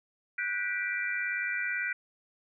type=chord; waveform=sine; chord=G major seventh; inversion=third; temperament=just; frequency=1470 / 1568 / 1960 / 2352 Hz; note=F#6 / G6 / B6 / D7; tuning=-12 / 0 / -14 / +2 cents; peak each=-34 / -38 / -34 / -35 dBFS; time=0.38-1.93 s; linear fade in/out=5 ms; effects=none